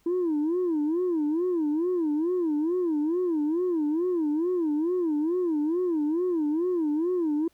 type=tone with vibrato; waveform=sine; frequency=328.5 Hz; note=E4; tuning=6 cents flat; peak=-21 dBFS; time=0.06-7.48 s; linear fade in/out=5 ms; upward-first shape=sine; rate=2.3 Hz; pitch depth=190 cents each way; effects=tanh soft clip ceiling -21 dBFS + pink hiss -66 dBFS RMS until 7.53 s